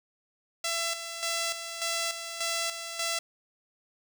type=tone with tremolo; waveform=5% pulse; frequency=671 Hz; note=E5; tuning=31 cents sharp; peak=-17 dBFS; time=0.64-3.19 s; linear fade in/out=5 ms; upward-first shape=square; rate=1.7 Hz; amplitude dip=60%; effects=none